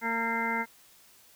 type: harmonic tone with a mistuned harmonic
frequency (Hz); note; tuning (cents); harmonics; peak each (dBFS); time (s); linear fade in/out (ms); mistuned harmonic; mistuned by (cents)
229.2; A#3; -29; 1 / 2 / 3 / 4 / 6 / 7 / 8 / 9; -35 / -39 / -43 / -32 / -37 / -37 / -42 / -32; 0.01-0.66; 50; 9; +20
effects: white hiss -58 dBFS RMS until 1.35 s